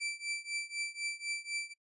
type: tone with tremolo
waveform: sawtooth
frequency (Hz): 2334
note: D7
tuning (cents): -11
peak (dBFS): -29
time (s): 0-1.74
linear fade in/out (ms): 20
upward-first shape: triangle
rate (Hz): 4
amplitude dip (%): 95
effects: noise-tail reverb RT60 0.1 s tail -26 dB re dry + resampled to 24000 Hz